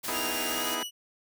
white noise, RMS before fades -35 dBFS, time 0.03-0.76 s, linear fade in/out 20 ms
10% pulse chord, E major seventh, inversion second, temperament equal, 246.9 / 311.1 / 329.6 / 415.3 Hz, B3 / D#4 / E4 / G#4, 0 / 0 / 0 / 0 cents, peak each -29 dBFS, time 0.08-0.83 s, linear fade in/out 2 ms
sawtooth tone with pitch glide, 2797 to 2939 Hz, F7 to F#7, +2 to -12 cents, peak -31 dBFS, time 0.11-0.91 s, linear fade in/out 50 ms, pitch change +86 cents, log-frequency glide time 0.44-0.8 s
effects none

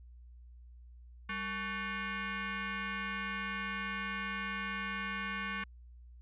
sine tone with frequency modulation, 195.2 Hz, G3, 7 cents flat, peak -35 dBFS, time 1.29-5.64 s, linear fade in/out 5 ms, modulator 657 Hz, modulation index 3.6, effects added 60 Hz sine -51 dBFS peak until 6.21 s + resampled to 8000 Hz

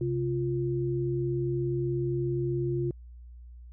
sine tone pair together, 132.36 / 349.2 Hz, C3 / F4, +20 / 0 cents, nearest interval octave + perfect fourth, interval 1680 cents, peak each -29 / -29 dBFS, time 0.01-2.91 s, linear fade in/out 2 ms, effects added 60 Hz sine -44 dBFS peak until 3.72 s

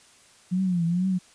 sine tone with vibrato, 177.9 Hz, F3, 32 cents sharp, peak -21 dBFS, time 0.51-1.19 s, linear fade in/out 20 ms, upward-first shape triangle, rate 2.2 Hz, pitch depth 130 cents each way, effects white hiss -55 dBFS RMS until 1.34 s + resampled to 22050 Hz

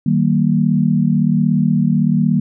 sine chord, Eb major, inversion none, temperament equal with one note detuned, 155.56 / 191.85 / 233.1 Hz, Eb3 / G3 / Bb3, 0 / -37 / 0 cents, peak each -16 dBFS, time 0.06-2.4 s, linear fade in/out 5 ms, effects none

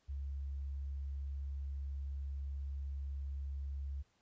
sine tone, 69.2 Hz, C#2, 2 cents flat, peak -38 dBFS, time 0.08-4.03 s, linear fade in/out 20 ms, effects pink hiss -75 dBFS RMS until 4.21 s + resampled to 16000 Hz

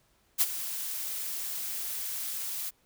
blue noise with ADSR envelope, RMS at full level -22 dBFS, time 0.38-2.71 s, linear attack 32 ms, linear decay 40 ms, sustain -13 dB, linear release 27 ms, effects pink hiss -68 dBFS RMS until 2.85 s

